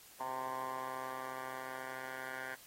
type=tone with band-pass filter sweep; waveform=10% pulse; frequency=130.3 Hz; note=C3; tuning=7 cents flat; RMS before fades=-43 dBFS; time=0.2-2.55 s; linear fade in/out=5 ms; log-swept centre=970 to 1500 Hz; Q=7.5; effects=white hiss -58 dBFS RMS until 2.66 s + AAC 48 kbps